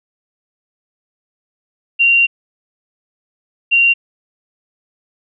sine tone pair in turn, 2763 / 2763 Hz, F7 / F7, -19 / -19 cents, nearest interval unison, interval 0 cents, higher neither, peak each -8 dBFS, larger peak neither, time 1.99-2.27 / 3.71-3.94 s, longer first, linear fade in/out 20 ms, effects none

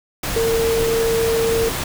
sine tone in noise, 455.9 Hz, A#4, 39 cents flat, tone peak -16 dBFS, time 0.36-1.69 s, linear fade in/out 5 ms, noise pink, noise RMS -24 dBFS, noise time 0.23-1.84 s, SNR +5 dB, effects none

